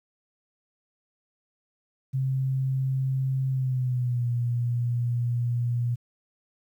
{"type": "tone with pitch glide", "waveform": "sine", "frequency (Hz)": [132.5, 120.11], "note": ["C3", "B2"], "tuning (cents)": [22, -48], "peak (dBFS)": -23, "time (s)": [2.13, 5.96], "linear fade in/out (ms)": 20, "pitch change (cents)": -170, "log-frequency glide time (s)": [3.49, 4.27], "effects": ["10-bit"]}